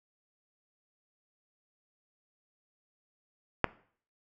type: click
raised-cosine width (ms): 0.5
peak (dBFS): -7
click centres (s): 3.643
effects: noise-tail reverb RT60 0.5 s tail -20 dB re dry